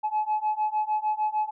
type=beating tone pair; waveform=sine; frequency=851 / 857.6 Hz; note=G#5 / A5; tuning=+42 / -45 cents; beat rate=6.6 Hz; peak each=-26 / -25 dBFS; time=0.03-1.51 s; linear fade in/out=20 ms; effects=tanh soft clip ceiling -19 dBFS